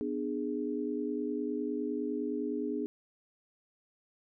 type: chord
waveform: sine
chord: G# diminished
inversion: first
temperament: just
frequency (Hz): 249.2 / 299 / 415.3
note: B3 / D4 / G#4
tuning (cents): +16 / +31 / 0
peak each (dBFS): -36 / -35 / -36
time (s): 0.01-2.86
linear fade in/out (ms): 0
effects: none